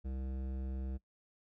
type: tone with hard clipping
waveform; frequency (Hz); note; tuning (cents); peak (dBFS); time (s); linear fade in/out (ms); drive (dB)
sine; 65.6; C2; +5; -39; 0.04-0.98; 20; 14
effects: noise-tail reverb RT60 0.1 s tail -20 dB re dry